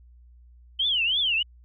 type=tone with vibrato; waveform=sine; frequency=3043 Hz; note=F#7; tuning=48 cents sharp; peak=-21 dBFS; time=0.79-1.43 s; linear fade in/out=10 ms; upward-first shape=triangle; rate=3.1 Hz; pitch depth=280 cents each way; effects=added 60 Hz sine -49 dBFS peak until 1.64 s